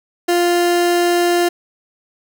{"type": "tone", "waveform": "30% pulse", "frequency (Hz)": 349.2, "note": "F4", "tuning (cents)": 0, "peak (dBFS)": -10, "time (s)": [0.28, 1.49], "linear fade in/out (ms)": 10, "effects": []}